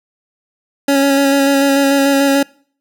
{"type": "tone with vibrato", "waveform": "25% pulse", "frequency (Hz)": 277.2, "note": "C#4", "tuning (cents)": 0, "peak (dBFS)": -6, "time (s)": [0.88, 2.43], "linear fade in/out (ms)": 5, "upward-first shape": "square", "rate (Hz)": 6.8, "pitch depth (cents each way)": 15, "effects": ["noise-tail reverb RT60 0.5 s tail -24 dB re dry"]}